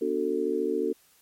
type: chord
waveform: sine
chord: B minor seventh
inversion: none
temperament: just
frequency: 246.9 / 296.3 / 370.4 / 444.5 Hz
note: B3 / D4 / F#4 / A4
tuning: 0 / +15 / +2 / +18 cents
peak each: -34 / -31 / -29 / -28 dBFS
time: 0.01-0.93 s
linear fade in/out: 10 ms
effects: white hiss -61 dBFS RMS until 1.21 s + MP3 64 kbps